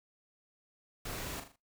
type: noise with echo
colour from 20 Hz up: pink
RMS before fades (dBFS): -41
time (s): 1.05-1.4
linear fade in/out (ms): 5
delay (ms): 40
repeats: 4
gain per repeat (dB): -7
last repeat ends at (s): 1.56
effects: noise-tail reverb RT60 0.2 s tail -19 dB re dry